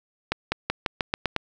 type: accelerating click train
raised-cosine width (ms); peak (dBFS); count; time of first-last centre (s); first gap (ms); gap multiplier
0.3; -7; 8; 0.32-1.363; 200; 0.9
effects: none